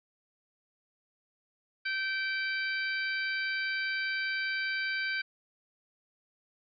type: harmonic tone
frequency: 775 Hz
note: G5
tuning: 20 cents flat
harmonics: 2 / 3 / 4 / 5 / 6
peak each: -32 / -35 / -44 / -45 / -41 dBFS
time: 1.85-5.22 s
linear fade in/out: 10 ms
effects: none